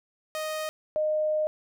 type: tone pair in turn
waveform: sawtooth / sine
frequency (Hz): 622.3 / 614.8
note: D#5 / D#5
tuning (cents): 0 / -21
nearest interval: unison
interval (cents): 21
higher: first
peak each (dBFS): -26 / -23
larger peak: second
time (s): 0.35-0.69 / 0.96-1.47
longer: second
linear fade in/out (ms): 0
effects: none